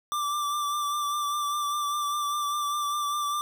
square tone with vibrato, 1174.7 Hz, D6, in tune, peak -27 dBFS, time 0.12-3.41 s, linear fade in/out 0 ms, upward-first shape sine, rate 5 Hz, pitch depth 25 cents each way, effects none

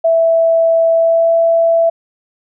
sine tone with pitch glide, 659.3 to 665 Hz, E5 to E5, 0 to +15 cents, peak -8 dBFS, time 0.04-1.9 s, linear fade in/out 10 ms, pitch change +15 cents, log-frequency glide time 0.92-1.33 s, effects none

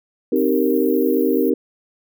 sine chord, C minor seventh, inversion none, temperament equal, 261.6 / 311.1 / 392 / 466.2 Hz, C4 / Eb4 / G4 / Bb4, 0 / 0 / 0 / 0 cents, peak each -20 dBFS, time 0.32-1.54 s, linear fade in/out 5 ms
white high-pass noise, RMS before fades -35 dBFS, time 0.36-1.5 s, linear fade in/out 2 ms, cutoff 12000 Hz, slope 96 dB/octave
effects none

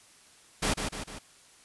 pink noise with echo, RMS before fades -27 dBFS, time 0.62-0.74 s, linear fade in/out 10 ms, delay 150 ms, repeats 3, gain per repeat -5 dB, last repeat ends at 1.19 s, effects white hiss -57 dBFS RMS until 1.64 s + resampled to 24000 Hz

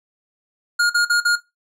square tone bursts, 1425 Hz, F6, 34 cents sharp, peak -14 dBFS, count 4, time 0.79-1.359 s, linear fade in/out 10 ms, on 110 ms, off 43 ms, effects noise-tail reverb RT60 0.2 s tail -17 dB re dry + low-pass 10000 Hz 12 dB/octave

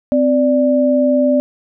sine tone pair together, 258.5 / 587.3 Hz, C4 / D5, -21 / 0 cents, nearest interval octave + major second, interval 1421 cents, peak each -13 dBFS, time 0.12-1.4 s, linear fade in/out 0 ms, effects none

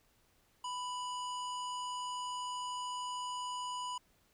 harmonic tone with a mistuned harmonic, 983 Hz, B5, 8 cents flat, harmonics 1 / 3 / 5 / 7 / 9, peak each -38 / -45 / -54 / -51 / -56 dBFS, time 0.64-3.98 s, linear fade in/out 5 ms, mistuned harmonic 1, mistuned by +18 cents, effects pink hiss -71 dBFS RMS until 4.33 s

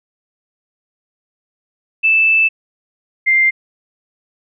sine tone pair in turn, 2637 / 2097 Hz, E7 / C7, 0 / +3 cents, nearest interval major third, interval 397 cents, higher first, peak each -9 dBFS, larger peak neither, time 2.03-2.49 / 3.26-3.51 s, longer first, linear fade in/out 20 ms, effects none

